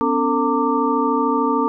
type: tone cluster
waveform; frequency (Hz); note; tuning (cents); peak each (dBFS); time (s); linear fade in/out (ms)
sine; 251.4 / 284.8 / 450.5 / 912 / 1175; B3 / C#4 / A4 / A#5 / D6; +31 / +47 / +41 / -38 / +1; -22; 0.01-1.68; 0
effects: none